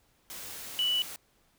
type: tone in noise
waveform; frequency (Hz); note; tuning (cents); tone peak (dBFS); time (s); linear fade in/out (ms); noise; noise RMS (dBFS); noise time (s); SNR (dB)
sine; 2960; F#7; 0; -25; 0.79-1.02; 0; white; -42; 0.3-1.16; +14
effects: pink hiss -68 dBFS RMS until 1.58 s